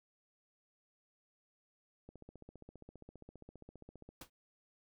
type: click train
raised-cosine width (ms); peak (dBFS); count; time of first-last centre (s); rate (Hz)
2; -39; 31; 2.09-4.09; 15
type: noise with exponential decay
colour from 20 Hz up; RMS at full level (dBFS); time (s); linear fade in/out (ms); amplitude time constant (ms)
pink; -44; 4.21-4.3; 5; 19
effects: none